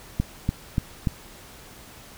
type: click train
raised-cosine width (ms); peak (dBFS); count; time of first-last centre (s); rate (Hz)
5; -9; 4; 0.2-1.072; 3.44
effects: pink hiss -46 dBFS RMS until 2.17 s